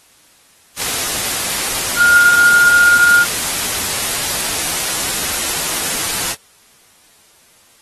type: tone in noise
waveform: sine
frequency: 1420 Hz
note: F6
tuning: 28 cents sharp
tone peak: -7 dBFS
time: 1.96-3.26 s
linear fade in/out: 50 ms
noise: white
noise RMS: -19 dBFS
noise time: 0.76-6.36 s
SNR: +9 dB
effects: white hiss -50 dBFS RMS until 7.81 s + AAC 32 kbps